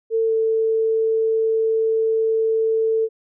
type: tone with pitch glide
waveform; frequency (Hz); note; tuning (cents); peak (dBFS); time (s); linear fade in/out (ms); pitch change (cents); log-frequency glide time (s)
sine; 450 to 445.3; A4 to A4; +39 to +21; -16; 0.1-3.09; 50; -18; 0.23-0.34
effects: none